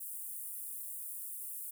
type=high-pass noise; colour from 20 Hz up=pink; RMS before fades=-43 dBFS; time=0-1.71 s; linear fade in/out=10 ms; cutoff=9000 Hz; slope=48 dB/octave; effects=none